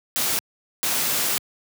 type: noise bursts at uneven times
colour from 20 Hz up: white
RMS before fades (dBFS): -23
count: 2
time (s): 0.16-0.39 / 0.83-1.38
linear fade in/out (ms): 0
effects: high-pass 100 Hz 12 dB/octave